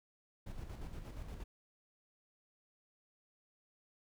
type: noise with tremolo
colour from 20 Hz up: brown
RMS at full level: -44 dBFS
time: 0.46-1.44 s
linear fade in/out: 10 ms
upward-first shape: square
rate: 8.5 Hz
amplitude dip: 45%
effects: none